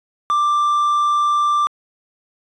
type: tone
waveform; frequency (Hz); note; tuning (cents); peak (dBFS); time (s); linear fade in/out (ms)
triangle; 1180; D6; +8; -12; 0.3-1.67; 0
effects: resampled to 22050 Hz

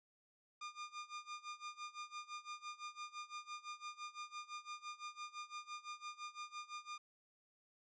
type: tone with tremolo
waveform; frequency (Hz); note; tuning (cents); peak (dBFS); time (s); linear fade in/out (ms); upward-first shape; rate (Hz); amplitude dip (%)
sawtooth; 1210; D#6; -49; -40; 0.61-6.98; 5; sine; 5.9; 90
effects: resampled to 16000 Hz

